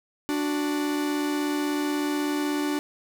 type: tone pair together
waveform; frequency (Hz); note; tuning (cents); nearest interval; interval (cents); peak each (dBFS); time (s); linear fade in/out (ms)
45% pulse; 293.7 / 370; D4 / F#4; 0 / 0; major third; 400; -25 / -32; 0.29-2.79; 0
effects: none